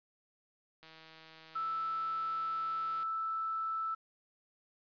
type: click train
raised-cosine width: 0.2 ms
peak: -37 dBFS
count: 353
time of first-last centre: 0.83-3.03 s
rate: 160 Hz
type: tone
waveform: sine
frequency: 1318.5 Hz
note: E6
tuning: in tune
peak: -33 dBFS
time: 1.55-3.95 s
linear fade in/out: 10 ms
effects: resampled to 11025 Hz + 11-bit